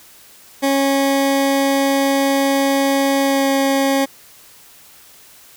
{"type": "tone with pitch glide", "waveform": "20% pulse", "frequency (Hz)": [274.8, 272.9], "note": ["C#4", "C#4"], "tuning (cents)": [-15, -27], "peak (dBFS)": -9, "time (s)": [0.62, 4.06], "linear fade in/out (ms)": 20, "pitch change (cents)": -12, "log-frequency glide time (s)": [3.23, 3.48], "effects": ["white hiss -45 dBFS RMS until 5.56 s"]}